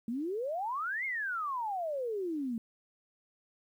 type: exponential two-way sweep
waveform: sine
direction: up then down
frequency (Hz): 220 to 2184 to 220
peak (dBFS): -32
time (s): 0.08-2.58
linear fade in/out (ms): 2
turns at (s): 1.05
effects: 11-bit

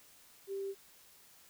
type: tone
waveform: sine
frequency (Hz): 392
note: G4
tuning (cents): 0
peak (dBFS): -36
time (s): 0.47-0.75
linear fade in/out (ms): 50
effects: white hiss -61 dBFS RMS until 1.49 s

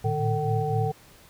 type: tone cluster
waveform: sine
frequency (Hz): 110.7 / 114.7 / 150.7 / 447.4 / 763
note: A2 / A#2 / D3 / A4 / G5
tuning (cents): +11 / -28 / +45 / +29 / -47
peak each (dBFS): -29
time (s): 0.04-0.92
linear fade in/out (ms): 10
effects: pink hiss -53 dBFS RMS until 1.29 s

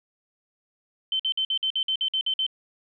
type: tone bursts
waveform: sine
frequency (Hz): 3084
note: G7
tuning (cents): -29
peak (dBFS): -22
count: 11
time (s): 1.12-2.465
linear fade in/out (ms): 2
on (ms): 75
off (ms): 52
effects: none

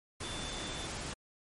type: tone in noise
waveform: sine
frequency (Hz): 3520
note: A7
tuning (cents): 0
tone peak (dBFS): -44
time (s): 0.23-0.87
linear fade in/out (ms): 10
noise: pink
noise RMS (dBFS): -40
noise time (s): 0.2-1.14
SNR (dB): -7
effects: MP3 48 kbps

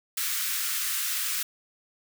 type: high-pass noise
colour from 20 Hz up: white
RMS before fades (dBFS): -29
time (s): 0.17-1.43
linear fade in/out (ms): 5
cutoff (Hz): 1200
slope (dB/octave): 48
effects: none

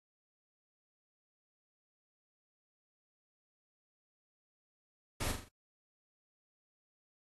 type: noise with echo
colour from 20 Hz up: pink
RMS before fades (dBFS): -37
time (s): 5.2-5.32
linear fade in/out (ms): 10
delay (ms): 42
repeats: 4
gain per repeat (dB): -6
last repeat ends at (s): 5.488
effects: AAC 32 kbps

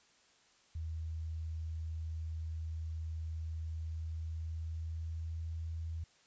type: tone with pitch glide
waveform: sine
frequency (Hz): 80.3 to 81.52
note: E2 to E2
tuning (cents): -45 to -19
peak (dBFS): -37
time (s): 0.75-6.04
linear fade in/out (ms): 5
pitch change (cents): +26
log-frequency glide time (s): 3.83-5.53
effects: white hiss -67 dBFS RMS until 6.26 s + resampled to 16000 Hz

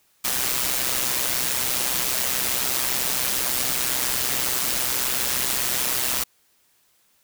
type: noise with amplitude modulation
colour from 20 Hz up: white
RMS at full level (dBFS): -21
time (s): 0.24-6.24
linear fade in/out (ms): 10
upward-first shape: sine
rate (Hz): 127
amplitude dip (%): 65
effects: white hiss -63 dBFS RMS until 7.23 s

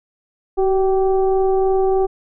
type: tone with frequency modulation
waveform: sine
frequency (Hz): 380.4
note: F#4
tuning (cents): +48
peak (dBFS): -13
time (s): 0.57-2.07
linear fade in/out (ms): 20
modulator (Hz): 392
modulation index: 0.76
effects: none

